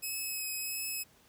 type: tone with vibrato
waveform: 5% pulse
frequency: 2564 Hz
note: E7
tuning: 49 cents flat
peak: -26 dBFS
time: 0.02-1.04 s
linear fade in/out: 20 ms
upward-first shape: triangle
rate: 1.5 Hz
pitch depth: 17 cents each way
effects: pink hiss -63 dBFS RMS until 1.28 s + high-pass 60 Hz 12 dB/octave